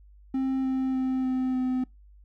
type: tone with pitch steps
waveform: triangle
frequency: 264.7 / 262.4 / 260.2 / 257.9 / 255.7 Hz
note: C4 / C4 / C4 / C4 / C4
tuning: +20 / +5 / -9 / -25 / -40 cents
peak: -22 dBFS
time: 0.34-1.84 s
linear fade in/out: 5 ms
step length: 300 ms
effects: noise-tail reverb RT60 0.2 s tail -25 dB re dry + added 50 Hz sine -50 dBFS peak until 2.24 s